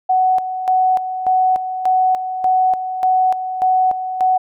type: tone with tremolo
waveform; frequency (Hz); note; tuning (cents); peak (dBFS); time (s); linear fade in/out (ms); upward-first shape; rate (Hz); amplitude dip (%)
sine; 745; F#5; +12; -11; 0.09-4.38; 10; square; 1.7; 65
effects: none